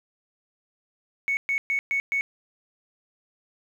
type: tone bursts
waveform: sine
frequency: 2217 Hz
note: C#7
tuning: in tune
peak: -21 dBFS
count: 5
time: 1.28-2.21 s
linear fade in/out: 0 ms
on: 90 ms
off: 120 ms
effects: tanh soft clip ceiling -17 dBFS + 9-bit